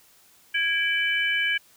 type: tone cluster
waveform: sine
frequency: 1651 / 2325 / 3002 Hz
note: G#6 / D7 / F#7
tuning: -11 / -18 / +24 cents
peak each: -25 / -25 / -28 dBFS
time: 0.54-1.58 s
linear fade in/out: 10 ms
effects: white hiss -57 dBFS RMS until 1.76 s